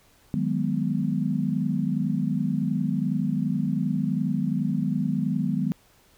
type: chord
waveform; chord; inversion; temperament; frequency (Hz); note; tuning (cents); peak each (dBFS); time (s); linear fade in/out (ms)
sine; G# minor seventh; second; equal; 155.56 / 185 / 207.7 / 246.9; D#3 / F#3 / G#3 / B3; 0 / 0 / 0 / 0; -28; 0.34-5.72; 0
effects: pink hiss -59 dBFS RMS until 6.17 s